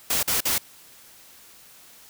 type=noise bursts; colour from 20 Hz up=white; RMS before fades=-23 dBFS; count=3; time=0.1-0.582 s; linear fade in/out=5 ms; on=130 ms; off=46 ms; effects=white hiss -50 dBFS RMS until 2.09 s